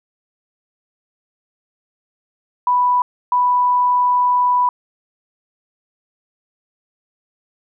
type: tone bursts at uneven times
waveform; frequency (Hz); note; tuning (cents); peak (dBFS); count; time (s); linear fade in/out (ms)
sine; 987.8; B5; 0; -12; 2; 2.67-3.02 / 3.32-4.69; 2
effects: none